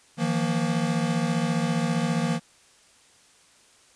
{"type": "chord", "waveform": "square", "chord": "Eb suspended second", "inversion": "none", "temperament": "equal with one note detuned", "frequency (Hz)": [159.66, 174.61, 233.1], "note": ["Eb3", "F3", "Bb3"], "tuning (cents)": [45, 0, 0], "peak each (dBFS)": -28, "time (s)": [0.17, 2.4], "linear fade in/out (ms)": 50, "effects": ["white hiss -57 dBFS RMS until 3.95 s", "resampled to 22050 Hz"]}